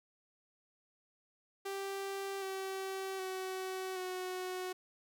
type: tone with pitch steps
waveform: sawtooth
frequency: 392 / 383.9 / 376 / 368.3 Hz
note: G4 / G4 / F#4 / F#4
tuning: 0 / -36 / +28 / -8 cents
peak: -34 dBFS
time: 1.65-4.73 s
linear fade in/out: 10 ms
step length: 770 ms
effects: none